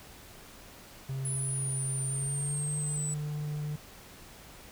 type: tone with pitch glide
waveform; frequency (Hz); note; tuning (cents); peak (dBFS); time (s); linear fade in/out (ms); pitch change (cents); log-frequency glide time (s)
triangle; 133.9 to 149.43; C3 to D3; +40 to +30; -30; 1.09-3.76; 5; +190; 2.07-2.67
type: exponential sweep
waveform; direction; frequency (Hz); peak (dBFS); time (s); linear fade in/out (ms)
sine; down; 10070 to 7902; -33; 1.25-3.14; 2
effects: pink hiss -51 dBFS RMS until 4.71 s